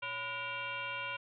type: tone with frequency modulation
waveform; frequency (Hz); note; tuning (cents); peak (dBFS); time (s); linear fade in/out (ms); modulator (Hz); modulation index
sine; 1885; A#6; +19; -36; 0.02-1.17; 10; 442; 2.6
effects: none